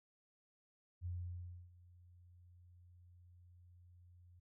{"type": "tone with ADSR envelope", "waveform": "sine", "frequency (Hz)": 88.4, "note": "F2", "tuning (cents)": 22, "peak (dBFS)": -39, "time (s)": [1.01, 4.4], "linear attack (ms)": 47, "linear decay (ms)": 640, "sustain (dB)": -21, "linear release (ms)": 10, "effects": []}